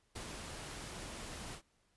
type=noise with ADSR envelope; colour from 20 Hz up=pink; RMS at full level=-44 dBFS; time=0.15-1.62 s; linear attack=10 ms; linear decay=69 ms; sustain=-2 dB; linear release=91 ms; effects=pink hiss -75 dBFS RMS until 1.96 s + resampled to 24000 Hz